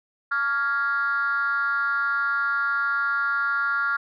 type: tone with frequency modulation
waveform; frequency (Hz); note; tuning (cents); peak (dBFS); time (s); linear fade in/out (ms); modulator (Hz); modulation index
sine; 1396.9; F6; 0; -20; 0.31-3.97; 10; 260; 0.76
effects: tanh soft clip ceiling -17 dBFS